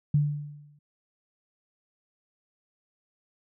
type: tone with exponential decay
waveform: sine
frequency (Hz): 146.83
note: D3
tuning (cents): 0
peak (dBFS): -17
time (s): 0.14-0.79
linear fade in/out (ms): 5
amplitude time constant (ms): 140
effects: none